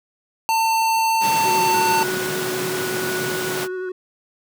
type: tone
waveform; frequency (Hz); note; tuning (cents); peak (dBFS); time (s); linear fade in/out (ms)
square; 897; A5; +33; -17; 0.49-2.03; 0
type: high-pass noise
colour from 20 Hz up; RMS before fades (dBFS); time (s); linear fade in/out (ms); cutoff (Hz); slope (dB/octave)
pink; -27; 1.2-3.68; 50; 120; 48
type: tone with vibrato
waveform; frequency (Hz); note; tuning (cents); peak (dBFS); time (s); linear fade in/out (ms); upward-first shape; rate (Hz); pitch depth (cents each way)
triangle; 370; F#4; 0; -23; 1.45-3.92; 5; triangle; 11; 28
type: tone with tremolo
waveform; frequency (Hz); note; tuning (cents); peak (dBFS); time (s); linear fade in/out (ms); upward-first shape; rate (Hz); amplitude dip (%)
sine; 1469; F#6; -13; -27; 1.74-3.89; 2; triangle; 0.86; 65
effects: none